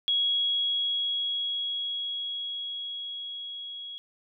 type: tone with level ramp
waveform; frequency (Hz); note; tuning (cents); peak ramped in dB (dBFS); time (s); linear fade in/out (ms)
sine; 3322; G#7; 0; -22 to -37; 0.08-3.98; 0
effects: none